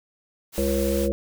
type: noise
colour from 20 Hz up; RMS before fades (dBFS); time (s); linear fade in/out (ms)
white; -35; 0.52-1.09; 50
type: harmonic tone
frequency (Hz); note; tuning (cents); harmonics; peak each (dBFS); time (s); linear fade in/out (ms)
68.4; C#2; -23; 1 / 3 / 5 / 7 / 8; -27 / -27 / -27 / -27 / -27; 0.58-1.12; 0
effects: none